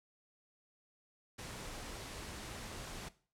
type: noise with ADSR envelope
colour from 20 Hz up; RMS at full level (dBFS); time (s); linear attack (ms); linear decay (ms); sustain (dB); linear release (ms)
pink; -44; 1.38-3.09; 14; 3; -2; 9
effects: noise-tail reverb RT60 0.4 s tail -17 dB re dry + low-pass 10000 Hz 12 dB/octave